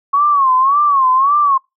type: tone with vibrato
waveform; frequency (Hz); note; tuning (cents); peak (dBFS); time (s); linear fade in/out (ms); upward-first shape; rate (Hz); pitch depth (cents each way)
sine; 1100; C#6; -14; -9; 0.13-1.58; 10; sine; 1.8; 130
effects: noise-tail reverb RT60 0.2 s tail -25 dB re dry